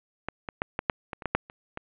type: clicks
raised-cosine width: 0.5 ms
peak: -15 / -18 / -11 / -12 / -6 / -19 / -25 / -12 / -6 / -28 / -19 dBFS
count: 11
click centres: 0.286 / 0.488 / 0.619 / 0.791 / 0.898 / 1.132 / 1.222 / 1.257 / 1.35 / 1.499 / 1.774 s
effects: resampled to 8000 Hz + 8-bit